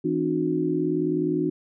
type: tone cluster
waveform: sine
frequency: 162.9 / 263.6 / 304.3 / 363.5 Hz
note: E3 / C4 / D#4 / F#4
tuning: -20 / +13 / -38 / -31 cents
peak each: -30 / -29 / -25 / -26 dBFS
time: 0.04-1.5 s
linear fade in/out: 10 ms
effects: none